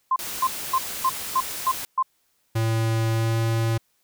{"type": "tone bursts", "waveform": "sine", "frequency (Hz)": 1046.5, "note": "C6", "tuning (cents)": 0, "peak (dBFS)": -17, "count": 7, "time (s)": [0.11, 2.027], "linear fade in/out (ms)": 5, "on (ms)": 51, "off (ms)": 260}
{"type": "noise", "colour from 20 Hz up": "white", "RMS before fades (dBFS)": -32, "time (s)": [0.19, 1.85], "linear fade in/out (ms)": 0}
{"type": "tone with pitch glide", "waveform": "square", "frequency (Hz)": [112.7, 113.68], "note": ["A2", "A#2"], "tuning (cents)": [42, -43], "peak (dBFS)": -21, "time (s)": [2.55, 3.78], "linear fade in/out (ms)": 10, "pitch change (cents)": 15, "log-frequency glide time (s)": [3.09, 3.38]}
{"effects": ["white hiss -68 dBFS RMS until 4.03 s"]}